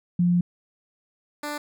sine / 10% pulse tone pair in turn, 175.8 / 294.9 Hz, F3 / D4, +12 / +7 cents, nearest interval major sixth, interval 895 cents, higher second, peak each -17 / -21 dBFS, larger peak first, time 0.19-0.41 / 1.43-1.58 s, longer first, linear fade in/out 5 ms, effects none

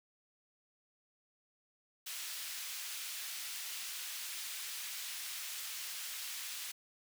pink high-pass noise, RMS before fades -43 dBFS, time 2.06-6.72 s, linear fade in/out 10 ms, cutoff 2500 Hz, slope 12 dB/octave, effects none

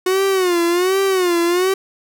45% pulse tone with vibrato, 364.5 Hz, F#4, 26 cents flat, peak -14 dBFS, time 0.06-1.74 s, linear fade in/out 5 ms, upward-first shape sine, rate 1.3 Hz, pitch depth 120 cents each way, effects none

